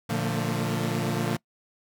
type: chord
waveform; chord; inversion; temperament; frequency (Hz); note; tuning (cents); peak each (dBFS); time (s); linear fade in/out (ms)
sawtooth; Bb major seventh; none; equal with one note detuned; 116.54 / 146.83 / 174.61 / 224.6; Bb2 / D3 / F3 / A3; 0 / 0 / 0 / +36; -27; 0.09-1.37; 10
effects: noise-tail reverb RT60 0.1 s tail -23 dB re dry